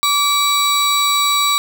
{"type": "tone pair together", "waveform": "35% pulse", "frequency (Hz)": [1150, 3902], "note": ["D6", "B7"], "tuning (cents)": [-37, -22], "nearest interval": "octave + major sixth", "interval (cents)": 2115, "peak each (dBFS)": -14, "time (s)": [0.03, 1.58], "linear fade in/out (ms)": 0, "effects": []}